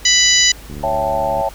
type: harmonic tone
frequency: 990 Hz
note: B5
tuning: 4 cents sharp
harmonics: 2 / 3 / 4 / 5 / 6 / 7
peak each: -17 / -17 / -17 / -17 / -17 / -17 dBFS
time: 0.05-0.52 s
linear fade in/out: 5 ms
type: click train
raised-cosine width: 3 ms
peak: -19 dBFS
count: 53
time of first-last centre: 0.7-1.41 s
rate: 73.2 Hz
type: chord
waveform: sine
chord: A dominant seventh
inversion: first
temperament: equal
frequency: 554.4 / 659.3 / 784 / 880 Hz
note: C#5 / E5 / G5 / A5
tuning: 0 / 0 / 0 / 0 cents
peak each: -21 dBFS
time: 0.83-1.49 s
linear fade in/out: 5 ms
effects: added 50 Hz sine -36 dBFS peak until 1.54 s + pink hiss -39 dBFS RMS until 1.54 s